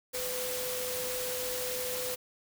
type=tone in noise; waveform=sine; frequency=503 Hz; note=B4; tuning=32 cents sharp; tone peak=-36 dBFS; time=0.13-2.16 s; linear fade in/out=20 ms; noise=white; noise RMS=-36 dBFS; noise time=0.13-2.16 s; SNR=-3 dB; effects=none